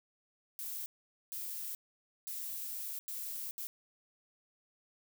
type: noise bursts at uneven times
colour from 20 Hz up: violet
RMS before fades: -41 dBFS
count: 5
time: 0.59-0.86 / 1.32-1.75 / 2.27-2.99 / 3.08-3.51 / 3.58-3.67 s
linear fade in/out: 0 ms
effects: none